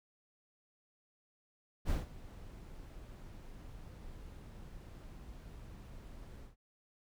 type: noise with ADSR envelope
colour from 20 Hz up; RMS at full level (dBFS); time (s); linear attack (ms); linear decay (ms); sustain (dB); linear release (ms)
brown; -32; 1.85-6.56; 47; 160; -18; 140
effects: none